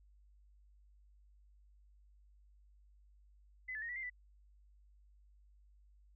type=tone with pitch steps; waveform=sine; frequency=2019 / 1737 / 1859 / 1954 / 2093 / 1981 Hz; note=B6 / A6 / A#6 / B6 / C7 / B6; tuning=+38 / -23 / -5 / -19 / 0 / +5 cents; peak=-40 dBFS; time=3.68-4.1 s; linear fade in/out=10 ms; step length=70 ms; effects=added 50 Hz sine -62 dBFS peak until 6.15 s